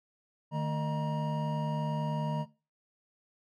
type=tone cluster; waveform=triangle; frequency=153.1 / 224.1 / 611 / 948 Hz; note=D#3 / A3 / D#5 / A#5; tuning=-28 / +32 / -32 / +29 cents; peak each=-29 / -36 / -38 / -34 dBFS; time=0.51-2.46 s; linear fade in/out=50 ms; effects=noise-tail reverb RT60 0.3 s tail -18 dB re dry